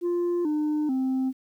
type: tone with pitch steps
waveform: sine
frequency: 349.2 / 302.2 / 261.6 Hz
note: F4 / D4 / C4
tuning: 0 / +50 / 0 cents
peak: -20 dBFS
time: 0.01-1.33 s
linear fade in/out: 50 ms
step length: 440 ms
effects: tanh soft clip ceiling -22 dBFS + 10-bit